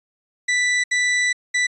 40% pulse tone bursts at uneven times, 1975.5 Hz, B6, in tune, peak -16 dBFS, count 3, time 0.48-0.84 / 0.91-1.33 / 1.54-1.67 s, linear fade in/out 10 ms, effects resampled to 24000 Hz

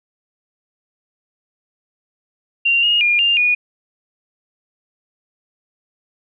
sine tone with pitch steps, 2769 / 2859 / 2416 / 2799 / 2454 Hz, F7 / F7 / D7 / F7 / D#7, -15 / +40 / +48 / +3 / -25 cents, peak -12 dBFS, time 2.65-3.55 s, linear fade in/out 10 ms, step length 180 ms, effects none

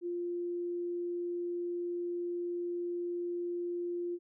sine tone, 349.2 Hz, F4, in tune, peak -33 dBFS, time 0.01-4.19 s, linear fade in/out 50 ms, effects none

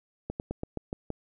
slowing click train, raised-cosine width 2 ms, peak -19 dBFS, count 7, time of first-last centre 0.3-1.103 s, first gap 99 ms, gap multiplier 1.12, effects none

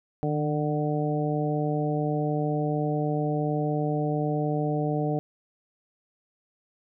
harmonic tone with a mistuned harmonic, 149.3 Hz, D3, 29 cents sharp, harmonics 1 / 2 / 3 / 4 / 5, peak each -27 / -30 / -31 / -33 / -33 dBFS, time 0.23-5.19 s, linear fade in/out 0 ms, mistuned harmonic 1, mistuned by +32 cents, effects none

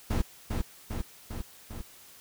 brown noise with echo, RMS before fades -26 dBFS, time 0.1-0.22 s, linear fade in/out 10 ms, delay 400 ms, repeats 4, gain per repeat -3 dB, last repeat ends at 1.82 s, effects white hiss -53 dBFS RMS until 2.2 s

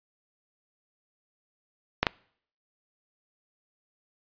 clicks, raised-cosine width 0.3 ms, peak -5 dBFS, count 2, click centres 2.03 / 2.068 s, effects noise-tail reverb RT60 0.6 s tail -25 dB re dry + resampled to 11025 Hz

